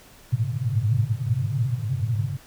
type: band-pass noise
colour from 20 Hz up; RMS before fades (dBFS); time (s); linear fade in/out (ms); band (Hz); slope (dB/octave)
pink; -24; 0.32-2.37; 2; 100 to 140; 96
effects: pink hiss -50 dBFS RMS until 2.46 s